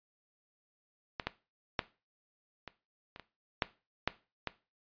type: clicks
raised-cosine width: 0.3 ms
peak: -18 / -16 / -12 / -26 / -30 / -29 / -11 / -11 / -17 dBFS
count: 9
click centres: 1.198 / 1.27 / 1.792 / 2.677 / 3.161 / 3.197 / 3.622 / 4.076 / 4.473 s
effects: noise-tail reverb RT60 0.3 s tail -17 dB re dry + resampled to 11025 Hz